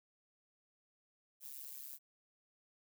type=noise with amplitude modulation; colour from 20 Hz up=violet; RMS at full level=-45 dBFS; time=1.4-1.99 s; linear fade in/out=50 ms; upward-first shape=sine; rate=138 Hz; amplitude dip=95%; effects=none